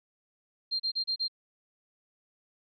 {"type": "tone bursts", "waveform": "sine", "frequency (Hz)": 4186, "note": "C8", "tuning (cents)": 0, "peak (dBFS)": -27, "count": 5, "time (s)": [0.71, 1.282], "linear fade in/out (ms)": 20, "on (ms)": 88, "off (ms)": 33, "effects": []}